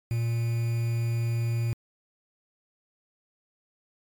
triangle tone with quantisation, 116.6 Hz, A#2, 1 cent sharp, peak -22 dBFS, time 0.11-1.73 s, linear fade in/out 0 ms, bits 7, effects MP3 96 kbps

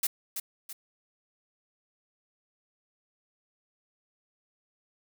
blue noise with echo, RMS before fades -27 dBFS, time 0.03-0.07 s, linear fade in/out 5 ms, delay 330 ms, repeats 2, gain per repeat -7 dB, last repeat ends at 0.73 s, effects none

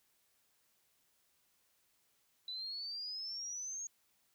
sine exponential sweep, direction up, 3951 to 6620 Hz, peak -40 dBFS, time 2.48-3.87 s, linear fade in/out 2 ms, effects white hiss -75 dBFS RMS until 4.34 s

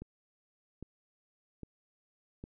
click train, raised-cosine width 3 ms, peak -30 dBFS, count 4, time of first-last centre 0.02-2.439 s, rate 1.24 Hz, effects none

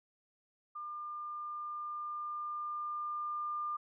sine tone with level ramp, 1200 Hz, D6, 37 cents sharp, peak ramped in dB -40 to -34 dBFS, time 0.75-3.77 s, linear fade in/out 10 ms, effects none

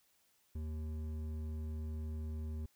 sine tone with hard clipping, 77.78 Hz, D#2, in tune, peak -40 dBFS, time 0.55-2.66 s, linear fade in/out 5 ms, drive 9 dB, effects white hiss -73 dBFS RMS until 2.75 s

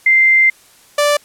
sine / sawtooth tone pair in turn, 2087 / 585.6 Hz, C7 / D5, -5 / -5 cents, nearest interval octave + minor seventh, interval 2200 cents, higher first, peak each -7 dBFS, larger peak neither, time 0.06-0.5 / 0.98-1.17 s, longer first, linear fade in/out 5 ms, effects white hiss -47 dBFS RMS until 1.24 s + low-pass 12000 Hz 12 dB/octave

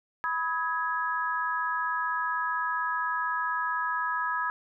sine chord, G# minor, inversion first, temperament equal with one note detuned, 987.8 / 1272.1 / 1661.2 Hz, B5 / D#6 / G#6, 0 / +38 / 0 cents, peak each -31 dBFS, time 0.24-4.5 s, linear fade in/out 0 ms, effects none

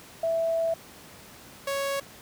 sine / sawtooth tone pair in turn, 659.3 / 554.4 Hz, E5 / C#5, 0 / 0 cents, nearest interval minor third, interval 300 cents, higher first, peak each -23 dBFS, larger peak neither, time 0.23-0.74 / 1.67-2 s, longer first, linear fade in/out 5 ms, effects pink hiss -48 dBFS RMS until 2.21 s + high-pass 80 Hz 12 dB/octave

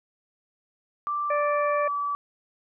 sine tone with pitch glide, 1174.7 to 1151.2 Hz, D6 to D6, 0 to -35 cents, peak -25 dBFS, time 1.07-2.15 s, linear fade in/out 0 ms, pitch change -35 cents, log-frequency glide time 1.26-1.75 s
harmonic tone, 587.3 Hz, D5, in tune, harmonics 1 / 3 / 4, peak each -24 / -34 / -36 dBFS, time 1.3-1.88 s, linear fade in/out 5 ms
effects none

